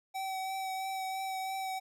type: tone with vibrato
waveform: square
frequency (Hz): 764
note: G5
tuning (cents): -45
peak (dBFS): -35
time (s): 0.14-1.8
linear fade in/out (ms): 20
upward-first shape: triangle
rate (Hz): 3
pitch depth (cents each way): 18
effects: none